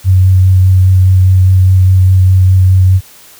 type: tone with vibrato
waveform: sine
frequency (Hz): 93.3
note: F#2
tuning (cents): +15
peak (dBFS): -3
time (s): 0.04-3.01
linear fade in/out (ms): 50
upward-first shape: sine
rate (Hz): 4.9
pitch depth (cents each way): 14
effects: white hiss -38 dBFS RMS until 3.39 s